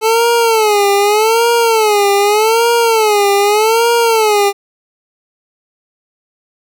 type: tone with vibrato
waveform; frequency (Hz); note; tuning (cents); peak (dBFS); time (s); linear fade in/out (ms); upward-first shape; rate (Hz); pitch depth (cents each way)
25% pulse; 434.2; A4; -23; -5; 0.01-4.53; 50; sine; 0.83; 140
effects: none